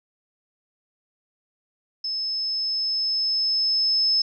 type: tone with level ramp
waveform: sine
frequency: 5220 Hz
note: E8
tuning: 18 cents flat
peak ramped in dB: -25 to -17 dBFS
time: 2.04-4.22 s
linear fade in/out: 5 ms
effects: none